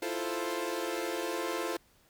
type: chord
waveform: sawtooth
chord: F major seventh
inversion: third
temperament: equal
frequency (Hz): 329.6 / 349.2 / 440 / 523.3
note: E4 / F4 / A4 / C5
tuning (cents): 0 / 0 / 0 / 0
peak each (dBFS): -35 / -33 / -34 / -34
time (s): 0.02-1.77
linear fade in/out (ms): 5
effects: pink hiss -65 dBFS RMS until 2.09 s